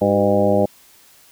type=harmonic tone with a mistuned harmonic; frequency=101.1 Hz; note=G#2; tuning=46 cents flat; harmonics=1 / 2 / 3 / 4 / 5 / 6 / 7 / 8; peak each=-25 / -20 / -24 / -23 / -19 / -18 / -28 / -25 dBFS; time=0.01-0.66 s; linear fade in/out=10 ms; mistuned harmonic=4; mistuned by=-70 cents; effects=white hiss -50 dBFS RMS until 1.31 s